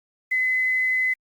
sine tone with quantisation, 2028 Hz, B6, 45 cents sharp, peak -19 dBFS, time 0.31-1.14 s, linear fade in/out 10 ms, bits 8, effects Opus 48 kbps

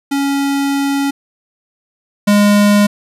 square tone pair in turn, 278.8 / 205.5 Hz, C#4 / G#3, +10 / -18 cents, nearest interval perfect fourth, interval 528 cents, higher first, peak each -14 / -8 dBFS, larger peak second, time 0.11-1.11 / 2.27-2.87 s, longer first, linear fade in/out 10 ms, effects resampled to 32000 Hz + 8-bit

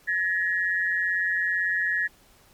sine tone pair together, 1700 / 1882.1 Hz, G#6 / A#6, +40 / +16 cents, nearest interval major second, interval 176 cents, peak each -25 dBFS, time 0.07-2.08 s, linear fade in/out 20 ms, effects pink hiss -57 dBFS RMS until 2.53 s + MP3 96 kbps

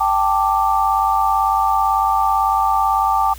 sine chord, G suspended second, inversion none, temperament just, 784 / 882 / 1176 Hz, G5 / A5 / D6, 0 / +4 / +2 cents, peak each -18 dBFS, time 0-3.34 s, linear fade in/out 10 ms, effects added 60 Hz sine -34 dBFS peak until 3.38 s + white hiss -41 dBFS RMS until 3.38 s

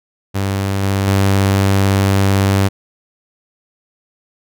sawtooth tone with level steps, 97.9 Hz, G2, 2 cents flat, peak -12 / -10 / -7 dBFS, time 0.34-2.69 s, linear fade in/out 20 ms, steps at 0.83 / 1.07 s, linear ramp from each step 5 ms, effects none

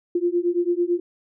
sine beating tone pair, 344.9 / 353.9 Hz, F4 / F4, -22 / +23 cents, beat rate 9 Hz, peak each -22 dBFS, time 0.15-1 s, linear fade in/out 5 ms, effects none

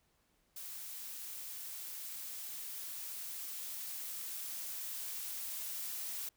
blue noise with level ramp, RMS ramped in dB -46 to -41 dBFS, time 0.56-6.29 s, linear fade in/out 5 ms, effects pink hiss -75 dBFS RMS until 6.36 s

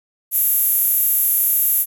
10% pulse tone with high-pass filter, 466.1 Hz, A#4, in tune, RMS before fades -17 dBFS, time 0.31-1.86 s, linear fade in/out 50 ms, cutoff 12000 Hz, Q 5, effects none

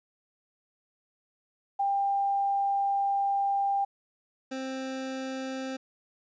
sine / 25% pulse tone pair in turn, 795 / 263.5 Hz, G5 / C4, +24 / +12 cents, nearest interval octave + perfect fifth, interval 1912 cents, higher first, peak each -24 / -29 dBFS, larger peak first, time 1.79-3.85 / 4.51-5.77 s, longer first, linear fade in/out 10 ms, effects resampled to 16000 Hz + 11-bit

